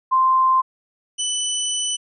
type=tone pair in turn; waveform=sine / 15% pulse; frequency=1044 / 2988 Hz; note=C6 / F#7; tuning=-4 / +16 cents; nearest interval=octave + tritone; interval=1820 cents; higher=second; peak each=-13 dBFS; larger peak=neither; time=0.11-0.62 / 1.18-1.97 s; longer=second; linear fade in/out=20 ms; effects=resampled to 24000 Hz